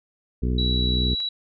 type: harmonic tone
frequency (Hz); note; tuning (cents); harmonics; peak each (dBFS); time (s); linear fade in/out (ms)
61.74; B1; 0; 1 / 2 / 3 / 4 / 5 / 6 / 7; -22 / -28 / -30 / -30 / -38 / -36 / -37; 0.42-1.15; 10
type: tone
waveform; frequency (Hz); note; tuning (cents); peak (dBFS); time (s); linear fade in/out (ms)
sine; 3911; B7; -18; -24; 0.58-1.29; 5
type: click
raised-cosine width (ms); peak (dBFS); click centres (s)
0.2; -25; 1.203
effects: none